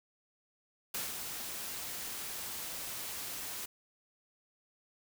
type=noise with ADSR envelope; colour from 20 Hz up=white; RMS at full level=-36 dBFS; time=0.94-3.66 s; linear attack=6 ms; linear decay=170 ms; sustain=-5 dB; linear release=9 ms; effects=none